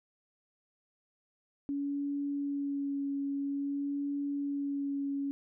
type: tone with vibrato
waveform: sine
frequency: 281.6 Hz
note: C#4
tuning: 27 cents sharp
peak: -31 dBFS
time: 1.69-5.31 s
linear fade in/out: 0 ms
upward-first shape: sine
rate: 0.5 Hz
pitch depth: 15 cents each way
effects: none